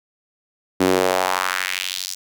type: tone with high-pass filter sweep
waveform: sawtooth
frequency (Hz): 92.5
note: F#2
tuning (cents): 0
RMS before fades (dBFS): -21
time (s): 0.8-2.15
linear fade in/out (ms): 10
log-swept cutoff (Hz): 280 to 5700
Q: 2
effects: none